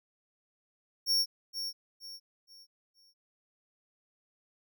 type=tone with echo; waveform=45% pulse; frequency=5500 Hz; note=F8; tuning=27 cents flat; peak=-25 dBFS; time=1.06-1.26 s; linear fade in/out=50 ms; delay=470 ms; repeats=4; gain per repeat=-9 dB; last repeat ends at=3.14 s; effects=none